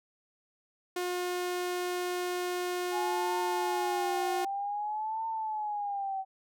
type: tone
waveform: sawtooth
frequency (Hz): 358.4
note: F4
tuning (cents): +45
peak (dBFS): -27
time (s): 0.96-4.45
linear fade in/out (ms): 5
type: tone with vibrato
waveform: sine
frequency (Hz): 830.6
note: G#5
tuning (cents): 0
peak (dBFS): -31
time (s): 2.91-6.25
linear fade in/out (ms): 50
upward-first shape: triangle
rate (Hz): 0.53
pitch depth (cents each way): 140
effects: none